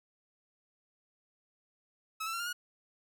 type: tone with pitch steps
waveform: sawtooth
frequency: 1294 / 1330.4 / 1367.8 / 1406.2 / 1445.8 Hz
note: E6 / E6 / F6 / F6 / F#6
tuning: -32 / +16 / -36 / +11 / -40 cents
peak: -31 dBFS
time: 2.2-2.53 s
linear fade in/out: 10 ms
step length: 66 ms
effects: none